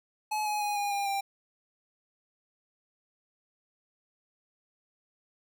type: tone with pitch steps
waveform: square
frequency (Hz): 853 / 840.3 / 827.8 / 815.4 / 803.3 / 791.3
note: G#5 / G#5 / G#5 / G#5 / G5 / G5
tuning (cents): +46 / +20 / -6 / -32 / +42 / +16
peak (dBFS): -29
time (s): 0.31-1.21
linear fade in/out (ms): 10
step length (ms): 150
effects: none